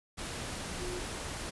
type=tone in noise; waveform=sine; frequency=360 Hz; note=F#4; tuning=47 cents flat; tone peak=-39 dBFS; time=0.79-1.01 s; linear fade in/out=20 ms; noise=pink; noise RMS=-39 dBFS; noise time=0.17-1.51 s; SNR=-3 dB; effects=resampled to 24000 Hz